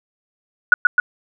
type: tone with echo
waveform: sine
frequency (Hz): 1461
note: F#6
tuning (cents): -22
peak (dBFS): -4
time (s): 0.72-0.74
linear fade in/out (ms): 2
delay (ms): 130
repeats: 2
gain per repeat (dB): -3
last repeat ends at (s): 1
effects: none

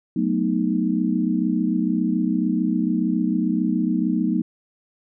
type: chord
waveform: sine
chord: B dominant seventh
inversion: second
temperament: equal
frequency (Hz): 185 / 220 / 246.9 / 311.1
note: F#3 / A3 / B3 / D#4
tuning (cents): 0 / 0 / 0 / 0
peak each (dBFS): -24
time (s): 0.16-4.42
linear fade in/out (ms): 5
effects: none

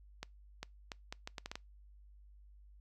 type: accelerating click train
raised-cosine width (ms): 0.2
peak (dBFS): -24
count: 9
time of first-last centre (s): 0.23-1.555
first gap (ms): 400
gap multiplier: 0.72
effects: noise-tail reverb RT60 0.2 s tail -25 dB re dry + added 50 Hz sine -56 dBFS peak until 2.8 s

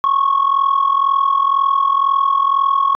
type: tone with amplitude modulation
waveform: sine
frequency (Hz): 1100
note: C#6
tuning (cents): -14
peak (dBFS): -7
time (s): 0.04-2.95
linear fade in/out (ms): 0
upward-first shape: sine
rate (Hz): 42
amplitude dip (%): 80
effects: tanh soft clip ceiling -7 dBFS

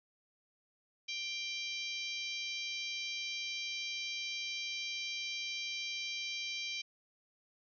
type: harmonic tone with a mistuned harmonic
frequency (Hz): 787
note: G5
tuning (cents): +7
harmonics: 3 / 4 / 5 / 6 / 7 / 8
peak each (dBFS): -41 / -43 / -45 / -47 / -48 / -49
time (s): 1.08-6.82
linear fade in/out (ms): 10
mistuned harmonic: 8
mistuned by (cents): -38
effects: none

